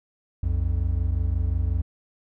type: tone pair together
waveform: triangle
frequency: 61.74 / 87.31 Hz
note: B1 / F2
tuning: 0 / 0 cents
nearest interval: tritone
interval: 600 cents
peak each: -22 dBFS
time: 0.43-1.82 s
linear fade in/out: 5 ms
effects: none